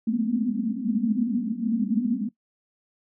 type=band-pass noise; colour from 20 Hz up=pink; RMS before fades=-25 dBFS; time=0.07-2.29 s; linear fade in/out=5 ms; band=210 to 250 Hz; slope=96 dB/octave; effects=noise-tail reverb RT60 0.1 s tail -18 dB re dry